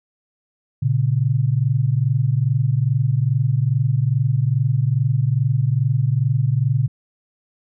sine tone pair together, 116.8 / 139.2 Hz, A#2 / C#3, +4 / +8 cents, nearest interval minor third, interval 304 cents, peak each -18 dBFS, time 0.82-6.88 s, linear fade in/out 10 ms, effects none

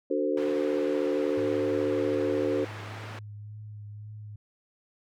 sine chord, D dominant seventh, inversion none, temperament equal with one note detuned, 293.7 / 370 / 450.5 / 523.3 Hz, D4 / F#4 / A4 / C5, 0 / 0 / +41 / 0 cents, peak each -30 dBFS, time 0.1-2.65 s, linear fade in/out 10 ms
white band-pass noise, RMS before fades -43 dBFS, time 0.37-3.19 s, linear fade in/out 2 ms, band 120 to 1800 Hz, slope 12 dB/octave
sine tone with vibrato, 105.2 Hz, G#2, 23 cents sharp, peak -39 dBFS, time 1.37-4.36 s, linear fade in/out 5 ms, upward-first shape triangle, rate 1.9 Hz, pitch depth 29 cents each way
effects none

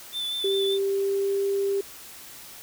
triangle tone with vibrato, 3520 Hz, A7, in tune, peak -26 dBFS, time 0.12-0.79 s, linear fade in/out 50 ms, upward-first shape sine, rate 5.2 Hz, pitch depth 23 cents each way
sine tone with pitch glide, 392 to 395.9 Hz, G4 to G4, 0 to +17 cents, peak -22 dBFS, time 0.44-1.81 s, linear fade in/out 5 ms, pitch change +17 cents, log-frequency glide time 0.66-1.44 s
effects white hiss -44 dBFS RMS until 2.62 s

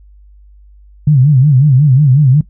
sine tone with vibrato, 138.59 Hz, C#3, in tune, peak -4 dBFS, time 1.07-2.41 s, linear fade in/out 5 ms, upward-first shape sine, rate 5.5 Hz, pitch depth 170 cents each way, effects noise-tail reverb RT60 0.1 s tail -18 dB re dry + added 50 Hz sine -38 dBFS peak until 2.49 s

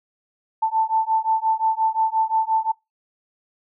sine beating tone pair, 883 / 888.7 Hz, A5 / A5, +6 / +17 cents, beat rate 5.7 Hz, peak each -21 dBFS, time 0.62-2.72 s, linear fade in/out 10 ms, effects noise-tail reverb RT60 0.2 s tail -23 dB re dry

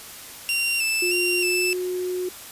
sawtooth tone with vibrato, 2700 Hz, E7, 41 cents sharp, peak -18 dBFS, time 0.49-1.73 s, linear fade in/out 0 ms, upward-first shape square, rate 1.6 Hz, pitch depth 39 cents each way
sine tone with pitch glide, 356.5 to 364 Hz, F4 to F#4, +36 to -28 cents, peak -24 dBFS, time 1.02-2.29 s, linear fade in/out 5 ms, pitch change +36 cents, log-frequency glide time 1.33-1.78 s
effects white hiss -40 dBFS RMS until 2.51 s + resampled to 32000 Hz

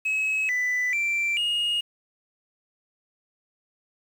sine tone with pitch steps, 2568 / 1990 / 2350 / 2862 Hz, E7 / B6 / D7 / F7, -46 / +13 / +1 / +42 cents, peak -20 dBFS, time 0.05-1.81 s, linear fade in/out 10 ms, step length 440 ms, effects tanh soft clip ceiling -21 dBFS + 8-bit

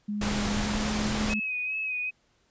sine tone with pitch glide, 207.7 to 212.9 Hz, G#3 to G#3, 0 to +43 cents, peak -28 dBFS, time 0.08-1.4 s, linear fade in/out 10 ms, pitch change +43 cents, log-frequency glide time 0.61-0.82 s
pink noise, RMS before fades -30 dBFS, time 0.21-1.34 s, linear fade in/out 5 ms
sine tone with vibrato, 2532 Hz, D#7, 30 cents sharp, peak -28 dBFS, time 1.29-2.11 s, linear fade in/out 20 ms, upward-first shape sine, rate 2.5 Hz, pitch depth 42 cents each way
effects pink hiss -68 dBFS RMS until 2.5 s + resampled to 16000 Hz

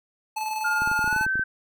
square tone with tremolo, 867 Hz, A5, 26 cents flat, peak -26 dBFS, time 0.36-1.26 s, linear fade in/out 10 ms, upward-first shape square, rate 20 Hz, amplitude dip 35%
sine tone with pitch glide, 1416 to 1544.2 Hz, F6 to G6, +23 to -26 cents, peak -22 dBFS, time 0.64-1.44 s, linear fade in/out 10 ms, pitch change +151 cents, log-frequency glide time 1.03-1.24 s
clicks, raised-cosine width 3 ms, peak -23 dBFS, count 12, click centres 0.82 / 0.875 / 0.915 / 0.992 / 1.043 / 1.077 / 1.128 / 1.163 / 1.211 / 1.265 / 1.356 / 1.395 s
effects none

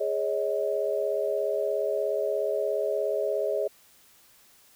sine chord, Ab suspended fourth, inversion none, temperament equal with one note detuned, 415.3 / 554.4 / 631.3 Hz, Ab4 / Db5 / Eb5, 0 / 0 / +25 cents, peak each -29 dBFS, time 0-3.68 s, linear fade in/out 10 ms, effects white hiss -58 dBFS RMS until 4.75 s

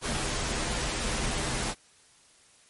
pink noise with comb filter, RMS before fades -30 dBFS, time 0.01-1.75 s, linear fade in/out 50 ms, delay 11 ms, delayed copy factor -0.6, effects white hiss -59 dBFS RMS until 2.69 s + MP3 48 kbps

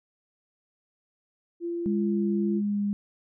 sine tone, 342.4 Hz, F4, 34 cents flat, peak -28 dBFS, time 1.6-2.62 s, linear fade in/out 50 ms
sine tone with vibrato, 204.6 Hz, G#3, 26 cents flat, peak -24 dBFS, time 1.86-2.93 s, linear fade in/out 0 ms, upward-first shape sine, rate 1.7 Hz, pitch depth 11 cents each way
effects none

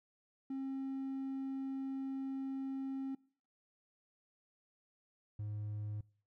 triangle tone pair in turn, 268.5 / 105.09 Hz, C4 / G#2, +45 / +21 cents, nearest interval octave + major third, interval 1624 cents, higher first, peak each -35 / -36 dBFS, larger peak first, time 0.5-3.15 / 5.39-6.01 s, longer first, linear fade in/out 5 ms, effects noise-tail reverb RT60 0.5 s tail -25 dB re dry + tanh soft clip ceiling -31 dBFS

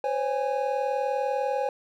triangle tone cluster, 511 / 551 / 823 Hz, C5 / C#5 / G#5, -41 / -11 / -16 cents, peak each -27 dBFS, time 0.04-1.69 s, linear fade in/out 2 ms, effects none

